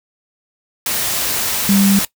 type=tone in noise; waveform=sine; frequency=197.7 Hz; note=G3; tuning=15 cents sharp; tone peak=-10 dBFS; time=1.69-1.99 s; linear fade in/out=2 ms; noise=white; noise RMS=-19 dBFS; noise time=0.86-2.05 s; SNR=+6 dB; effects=noise-tail reverb RT60 0.1 s tail -19 dB re dry